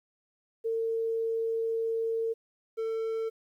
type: tone pair in turn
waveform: sine / triangle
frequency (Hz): 453.1 / 448.2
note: A#4 / A4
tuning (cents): -49 / +32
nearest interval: unison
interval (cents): 19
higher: first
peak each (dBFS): -27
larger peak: neither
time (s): 0.64-2.34 / 2.77-3.3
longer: first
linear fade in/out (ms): 20
effects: 11-bit